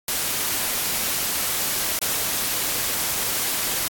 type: noise with dropouts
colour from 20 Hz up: white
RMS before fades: -24 dBFS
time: 0.08-3.88 s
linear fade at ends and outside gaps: 2 ms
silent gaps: 1.99-2.015 s
effects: AAC 64 kbps